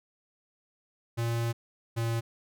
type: tone pair in turn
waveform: square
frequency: 116.54 / 115.33 Hz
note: A#2 / A#2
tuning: 0 / -18 cents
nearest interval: unison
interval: 18 cents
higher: first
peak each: -28 dBFS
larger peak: neither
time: 1.17-1.53 / 1.96-2.21 s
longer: first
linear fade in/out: 20 ms
effects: none